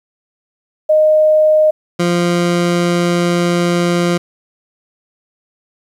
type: tone pair in turn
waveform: sine / 20% pulse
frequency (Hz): 618 / 174.02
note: D#5 / F3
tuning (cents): -12 / -6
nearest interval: octave + minor seventh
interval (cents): 2194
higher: first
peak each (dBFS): -7 / -7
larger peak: neither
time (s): 0.89-1.71 / 1.99-4.18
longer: second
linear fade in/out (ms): 10
effects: low-pass 9000 Hz 12 dB/octave + 8-bit